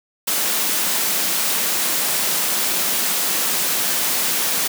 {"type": "high-pass noise", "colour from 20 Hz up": "white", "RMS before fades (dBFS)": -20, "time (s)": [0.27, 4.68], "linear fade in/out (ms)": 10, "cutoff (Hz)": 150, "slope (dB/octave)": 96, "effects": []}